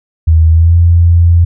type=tone with pitch glide; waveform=sine; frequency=80.5 to 85.29 Hz; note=E2 to F2; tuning=-41 to -40 cents; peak=-3 dBFS; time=0.27-1.45 s; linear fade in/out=10 ms; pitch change=+101 cents; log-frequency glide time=0.5-0.76 s; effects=none